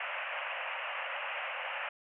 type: band-pass noise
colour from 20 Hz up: white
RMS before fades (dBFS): -38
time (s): 0-1.89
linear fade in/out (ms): 5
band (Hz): 520 to 2900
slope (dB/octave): 96
effects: none